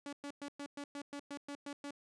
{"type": "tone bursts", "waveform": "sawtooth", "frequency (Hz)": 285.5, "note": "D4", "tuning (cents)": -49, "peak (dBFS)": -38, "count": 11, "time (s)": [0.06, 1.908], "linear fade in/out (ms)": 2, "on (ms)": 68, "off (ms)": 110, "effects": ["resampled to 22050 Hz"]}